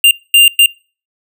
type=tone bursts at uneven times; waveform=square; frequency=2794 Hz; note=F7; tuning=in tune; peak=-4 dBFS; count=3; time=0.04-0.11 / 0.34-0.48 / 0.59-0.66 s; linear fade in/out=2 ms; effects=noise-tail reverb RT60 0.4 s tail -26 dB re dry